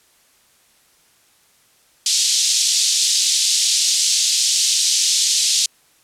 white band-pass noise, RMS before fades -17 dBFS, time 2.06-5.66 s, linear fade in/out 2 ms, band 3500 to 7500 Hz, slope 24 dB/octave, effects white hiss -56 dBFS RMS until 6.03 s + low-pass 12000 Hz 12 dB/octave

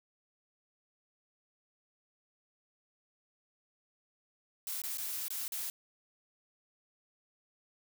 blue noise with dropouts, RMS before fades -38 dBFS, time 4.67-5.7 s, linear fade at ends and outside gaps 1 ms, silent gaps 4.818-4.837 / 4.973-4.982 / 5.282-5.304 / 5.48-5.521 s, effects none

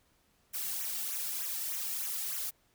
blue noise with flanger, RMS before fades -36 dBFS, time 0.53-2.51 s, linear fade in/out 20 ms, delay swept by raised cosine 0.21 to 2.01 ms, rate 3.3 Hz, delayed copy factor -0.85, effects pink hiss -70 dBFS RMS until 2.74 s

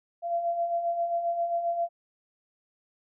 sine beating tone pair, 678 / 685.5 Hz, E5 / F5, +49 / -32 cents, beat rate 7.5 Hz, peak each -35 / -26 dBFS, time 0.22-1.89 s, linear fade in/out 50 ms, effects none

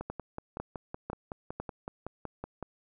two click trains, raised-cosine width 1 ms, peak -23 / -21 dBFS, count 15 / 4, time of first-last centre 0.01-2.627 / 0.1-1.6 s, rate 5.35 / 2 Hz, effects none

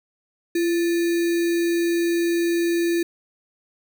sine tone with sample-and-hold, 340 Hz, F4, 46 cents flat, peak -18 dBFS, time 0.55-3.03 s, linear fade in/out 5 ms, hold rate 2100 Hz, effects none

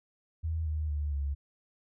sine tone with pitch steps, 80.7 / 77.1 / 73.66 / 70.38 Hz, E2 / D#2 / D2 / C#2, -36 / -15 / +6 / +27 cents, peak -29 dBFS, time 0.43-1.35 s, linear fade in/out 20 ms, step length 230 ms, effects none

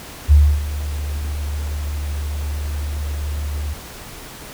sine tone with ADSR envelope, 73.42 Hz, D2, in tune, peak -5 dBFS, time 0.28-3.74 s, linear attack 39 ms, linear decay 290 ms, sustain -16 dB, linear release 11 ms, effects pink hiss -36 dBFS RMS until 4.53 s

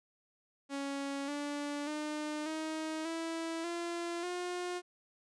sawtooth tone with pitch steps, 278.1 / 289.9 / 302.2 / 315.1 / 328.4 / 342.4 / 356.9 Hz, C#4 / D4 / D4 / D#4 / E4 / F4 / F4, +6 / -22 / +50 / +22 / -6 / -34 / +38 cents, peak -32 dBFS, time 0.69-4.82 s, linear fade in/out 50 ms, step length 590 ms, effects resampled to 22050 Hz

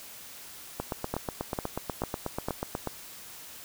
two click trains, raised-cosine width 1 ms, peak -16 / -15 dBFS, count 18 / 4, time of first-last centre 0.8-2.873 / 1.14-2.485 s, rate 8.2 / 2.23 Hz, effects white hiss -46 dBFS RMS until 3.64 s

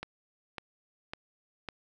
click train, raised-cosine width 0.3 ms, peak -21 dBFS, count 4, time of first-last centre 0.03-1.687 s, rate 1.81 Hz, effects none

